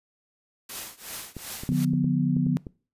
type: noise with tremolo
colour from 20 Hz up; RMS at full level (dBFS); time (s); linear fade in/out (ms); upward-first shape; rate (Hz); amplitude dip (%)
white; -34; 0.69-1.85; 5; triangle; 2.7; 95
type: clicks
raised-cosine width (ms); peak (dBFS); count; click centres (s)
3; -23; 8; 1.367 / 1.635 / 1.722 / 1.935 / 2.044 / 2.367 / 2.466 / 2.668
type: chord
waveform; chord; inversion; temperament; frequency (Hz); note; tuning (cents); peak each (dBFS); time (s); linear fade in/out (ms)
sine; B diminished; first; equal with one note detuned; 146.83 / 177.87 / 246.9; D3 / F3 / B3; 0 / +32 / 0; -25; 1.69-2.57; 0
effects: noise-tail reverb RT60 0.4 s tail -23 dB re dry + resampled to 32000 Hz